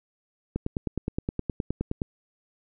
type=click train; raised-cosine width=3 ms; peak=-14 dBFS; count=15; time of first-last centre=0.56-2.018 s; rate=9.6 Hz; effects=none